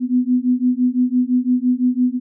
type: beating tone pair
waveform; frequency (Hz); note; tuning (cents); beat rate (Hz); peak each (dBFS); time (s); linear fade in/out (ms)
sine; 246.9 / 252.8; B3 / B3; 0 / +41; 5.9; -17; 0-2.2; 50
effects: none